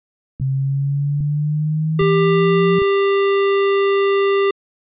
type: click train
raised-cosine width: 5 ms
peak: -17 dBFS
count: 4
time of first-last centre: 0.4-2.819 s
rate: 1.24 Hz
type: exponential sweep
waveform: sine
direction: up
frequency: 132.8 to 174.61 Hz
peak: -16 dBFS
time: 0.41-2.79 s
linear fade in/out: 5 ms
type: tone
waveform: square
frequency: 395.9 Hz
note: G4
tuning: 17 cents sharp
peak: -14 dBFS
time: 1.99-4.51 s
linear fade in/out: 5 ms
effects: resampled to 8000 Hz